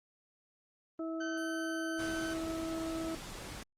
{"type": "harmonic tone", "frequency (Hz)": 325.3, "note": "E4", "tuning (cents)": -23, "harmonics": [1, 2, 4], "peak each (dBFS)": [-36, -42, -48], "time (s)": [0.99, 3.15], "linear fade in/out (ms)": 2}
{"type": "tone", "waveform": "40% pulse", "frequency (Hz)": 1532, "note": "G6", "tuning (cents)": -40, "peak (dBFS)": -39, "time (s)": [1.2, 2.34], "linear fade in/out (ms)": 10}
{"type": "noise", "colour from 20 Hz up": "pink", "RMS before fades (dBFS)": -45, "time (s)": [1.99, 3.63], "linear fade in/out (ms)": 2}
{"effects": ["low-pass 10000 Hz 12 dB/octave", "Opus 24 kbps"]}